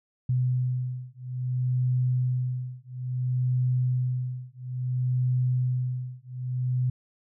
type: beating tone pair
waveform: sine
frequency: 125.9 / 126.49 Hz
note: B2 / B2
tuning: +34 / +42 cents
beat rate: 0.59 Hz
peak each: -27 dBFS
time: 0.29-6.9 s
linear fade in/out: 5 ms
effects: none